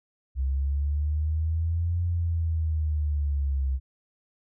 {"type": "linear two-way sweep", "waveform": "sine", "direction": "up then down", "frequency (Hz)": [65.41, 87.31, 65.41], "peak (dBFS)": -23, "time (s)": [0.35, 3.8], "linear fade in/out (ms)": 50, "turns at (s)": 2.03, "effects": []}